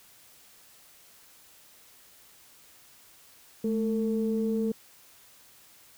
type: tone pair together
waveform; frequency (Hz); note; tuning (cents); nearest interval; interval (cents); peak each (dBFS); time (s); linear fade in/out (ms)
sine; 216.6 / 449.8; A3 / A4; -27 / +38; octave + minor second; 1265; -26 / -29; 3.64-4.72; 5
effects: tanh soft clip ceiling -17 dBFS + white hiss -56 dBFS RMS until 5.97 s